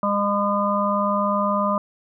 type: harmonic tone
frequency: 203.1 Hz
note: G#3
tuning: 38 cents flat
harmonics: 1 / 3 / 5 / 6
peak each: -24 / -24 / -24 / -24 dBFS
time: 0.03-1.78 s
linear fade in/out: 2 ms
effects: none